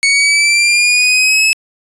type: linear sweep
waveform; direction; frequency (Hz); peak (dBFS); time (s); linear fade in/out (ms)
sawtooth; up; 2217 to 2602; -5; 0.03-1.53; 0
effects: resampled to 22050 Hz